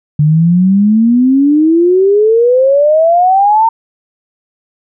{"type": "exponential sweep", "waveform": "sine", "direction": "up", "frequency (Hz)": [146.5, 919], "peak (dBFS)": -5, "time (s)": [0.19, 3.69], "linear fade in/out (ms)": 5, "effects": []}